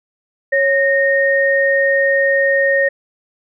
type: tone pair together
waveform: sine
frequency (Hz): 550 / 1850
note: C#5 / A#6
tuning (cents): -14 / -14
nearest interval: octave + major sixth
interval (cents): 2100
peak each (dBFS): -14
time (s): 0.52-2.89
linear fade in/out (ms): 10
effects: none